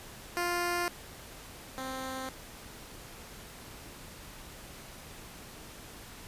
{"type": "tone pair in turn", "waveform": "10% pulse", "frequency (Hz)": [349.9, 262.1], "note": ["F4", "C4"], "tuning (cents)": [3, 3], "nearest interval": "perfect fourth", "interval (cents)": 500, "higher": "first", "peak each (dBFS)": [-21, -28], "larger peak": "first", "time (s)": [[0.37, 0.88], [1.78, 2.29]], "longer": "neither", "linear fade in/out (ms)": 0, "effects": ["pink hiss -48 dBFS RMS until 6.27 s", "resampled to 32000 Hz"]}